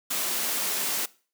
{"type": "high-pass noise", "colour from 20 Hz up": "white", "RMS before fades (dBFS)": -28, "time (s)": [0.1, 1.06], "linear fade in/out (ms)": 10, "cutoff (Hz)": 190, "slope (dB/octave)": 24, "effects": ["noise-tail reverb RT60 0.4 s tail -21 dB re dry"]}